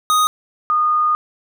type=tone pair in turn; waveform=square / sine; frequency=1244.5 / 1226.7 Hz; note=D#6 / D#6; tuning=0 / -25 cents; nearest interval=unison; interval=25 cents; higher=first; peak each=-13 dBFS; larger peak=neither; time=0.1-0.27 / 0.7-1.15 s; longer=second; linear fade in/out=0 ms; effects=none